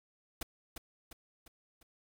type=noise with echo; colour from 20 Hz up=pink; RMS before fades=-37 dBFS; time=0.41-0.43 s; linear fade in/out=5 ms; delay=350 ms; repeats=4; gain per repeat=-6 dB; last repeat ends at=1.83 s; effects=none